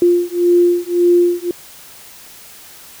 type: beating tone pair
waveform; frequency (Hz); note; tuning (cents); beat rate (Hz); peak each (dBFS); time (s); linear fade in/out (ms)
sine; 349.2 / 351; F4 / F4; 0 / +9; 1.8; -13; 0.02-1.51; 2
effects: white hiss -39 dBFS RMS until 3 s